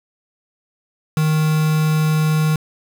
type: tone with quantisation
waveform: triangle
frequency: 155.56 Hz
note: D#3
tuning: in tune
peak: -12 dBFS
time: 1.17-2.56 s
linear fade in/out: 2 ms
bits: 4
effects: none